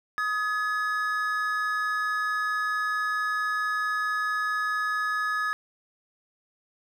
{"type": "tone pair together", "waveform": "triangle", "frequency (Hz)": [1255.5, 1700], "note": ["D#6", "G#6"], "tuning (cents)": [15, 40], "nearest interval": "perfect fourth", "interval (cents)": 525, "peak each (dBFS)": -26, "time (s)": [0.18, 5.53], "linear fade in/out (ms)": 0, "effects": []}